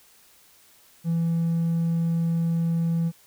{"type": "tone", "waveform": "triangle", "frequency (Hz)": 166.7, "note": "E3", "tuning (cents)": 20, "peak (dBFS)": -18, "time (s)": [1.04, 3.12], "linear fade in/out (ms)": 50, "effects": ["tanh soft clip ceiling -16 dBFS", "white hiss -56 dBFS RMS until 3.26 s"]}